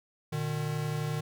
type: tone pair together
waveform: square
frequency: 120.75 / 152.3 Hz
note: B2 / D#3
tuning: -39 / -37 cents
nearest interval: major third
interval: 402 cents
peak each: -36 / -32 dBFS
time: 0.32-1.21 s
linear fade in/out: 10 ms
effects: none